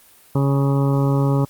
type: harmonic tone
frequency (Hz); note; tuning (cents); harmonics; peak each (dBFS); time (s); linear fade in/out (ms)
138.59; C#3; 0; 1 / 2 / 3 / 4 / 6 / 7 / 8 / 9; -16 / -22 / -26 / -28 / -32 / -33 / -34 / -35; 0.35-1.45; 5
effects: white hiss -50 dBFS RMS until 1.49 s + Opus 32 kbps